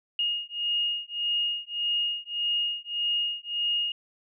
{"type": "beating tone pair", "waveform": "sine", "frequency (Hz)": [2855, 2856.7], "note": ["F7", "F7"], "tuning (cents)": [37, 39], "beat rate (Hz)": 1.7, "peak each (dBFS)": -29, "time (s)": [0.19, 3.92], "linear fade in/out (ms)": 2, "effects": []}